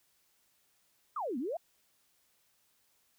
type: exponential two-way sweep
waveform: sine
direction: down then up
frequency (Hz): 1318.5 to 226.6 to 730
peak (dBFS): -33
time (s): 1.16-1.57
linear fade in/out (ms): 5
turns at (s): 1.38
effects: white hiss -72 dBFS RMS until 3.18 s